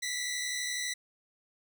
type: tone pair together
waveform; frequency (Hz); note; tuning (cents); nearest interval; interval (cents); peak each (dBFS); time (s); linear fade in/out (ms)
15% pulse; 1946 / 2018; B6 / B6; -26 / +37; minor second; 63; -29 / -29; 0.02-0.94; 10
effects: none